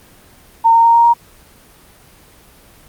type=tone with pitch steps; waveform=sine; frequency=914 / 920.4 / 926.8 / 933.2 / 939.7 Hz; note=A#5 / A#5 / A#5 / A#5 / A#5; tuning=-34 / -22 / -10 / +2 / +14 cents; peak=-6 dBFS; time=0.64-1.14 s; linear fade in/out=20 ms; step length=100 ms; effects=pink hiss -45 dBFS RMS until 2.88 s + Opus 24 kbps